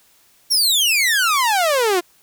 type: exponential sweep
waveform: sawtooth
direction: down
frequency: 5700 to 339.4 Hz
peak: -11 dBFS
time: 0.5-2.01 s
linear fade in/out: 20 ms
effects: white hiss -55 dBFS RMS until 2.22 s